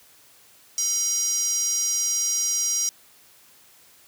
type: tone with high-pass filter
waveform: square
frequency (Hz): 440.9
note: A4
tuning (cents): +4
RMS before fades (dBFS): -24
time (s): 0.78-2.89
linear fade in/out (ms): 0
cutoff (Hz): 5900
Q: 9.3
effects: white hiss -54 dBFS RMS until 4.07 s + high-pass 60 Hz 12 dB/octave